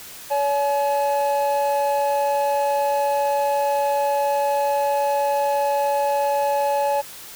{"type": "tone pair together", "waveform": "triangle", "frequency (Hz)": [566.3, 851], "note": ["C#5", "G#5"], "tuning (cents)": [37, 42], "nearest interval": "perfect fifth", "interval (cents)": 705, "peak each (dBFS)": -19, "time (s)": [0.3, 7.02], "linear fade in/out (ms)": 20, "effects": ["white hiss -39 dBFS RMS until 7.35 s"]}